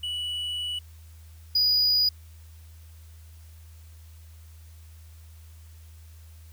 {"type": "tone pair in turn", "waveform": "triangle", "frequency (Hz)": [2948, 4919], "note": ["F#7", "D#8"], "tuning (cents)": [-7, -21], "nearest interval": "major sixth", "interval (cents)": 886, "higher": "second", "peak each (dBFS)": [-27, -18], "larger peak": "second", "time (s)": [[0.03, 0.79], [1.55, 2.09]], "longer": "first", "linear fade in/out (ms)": 5, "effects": ["added 80 Hz sine -45 dBFS peak until 6.52 s", "white hiss -59 dBFS RMS until 6.52 s"]}